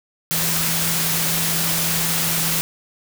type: tone in noise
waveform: sine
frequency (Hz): 164.81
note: E3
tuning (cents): 0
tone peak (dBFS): -27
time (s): 0.31-2.61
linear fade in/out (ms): 0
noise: white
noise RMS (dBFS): -21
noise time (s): 0.31-2.61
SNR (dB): -9
effects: none